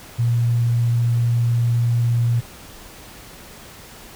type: tone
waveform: sine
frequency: 118.4 Hz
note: A#2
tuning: 27 cents sharp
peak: -15 dBFS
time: 0.18-2.41 s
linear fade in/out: 20 ms
effects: pink hiss -41 dBFS RMS until 4.15 s